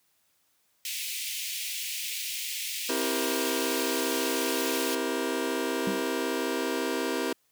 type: high-pass noise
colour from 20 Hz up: pink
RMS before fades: -34 dBFS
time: 0.85-4.95 s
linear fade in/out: 2 ms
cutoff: 2200 Hz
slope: 48 dB/octave
type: chord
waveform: sawtooth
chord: C dominant seventh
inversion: none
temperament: just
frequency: 261.6 / 327 / 392.4 / 470.9 Hz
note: C4 / E4 / G4 / Bb4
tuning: 0 / -14 / +2 / +18 cents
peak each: -29 dBFS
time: 2.89-7.33 s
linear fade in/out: 5 ms
type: tone with exponential decay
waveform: sine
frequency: 196 Hz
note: G3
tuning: in tune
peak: -25 dBFS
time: 5.87-6.09 s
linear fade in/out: 2 ms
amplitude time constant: 46 ms
effects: white hiss -70 dBFS RMS until 7.51 s + high-pass 60 Hz 12 dB/octave